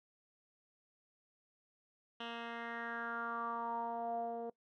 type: tone with low-pass filter sweep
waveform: 10% pulse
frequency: 233.1 Hz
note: A#3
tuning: in tune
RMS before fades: -41 dBFS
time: 2.2-4.5 s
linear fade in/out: 5 ms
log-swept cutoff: 2900 to 550 Hz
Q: 5.3
effects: noise-tail reverb RT60 0.1 s tail -22 dB re dry